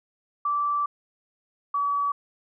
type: tone pair in turn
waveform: sine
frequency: 1164 / 1141.4 Hz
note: D6 / D6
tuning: -16 / -50 cents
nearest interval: unison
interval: 34 cents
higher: first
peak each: -22 dBFS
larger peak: neither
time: 0.45-0.86 / 1.74-2.12 s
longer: first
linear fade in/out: 5 ms
effects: none